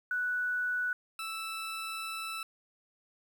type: tone pair in turn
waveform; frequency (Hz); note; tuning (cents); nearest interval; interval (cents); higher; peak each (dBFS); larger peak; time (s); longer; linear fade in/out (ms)
sine / 20% pulse; 1480 / 1318.5; F#6 / E6; 0 / 0; major second; 200; first; -29 / -31; first; 0.11-0.93 / 1.19-2.43; second; 2
effects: 10-bit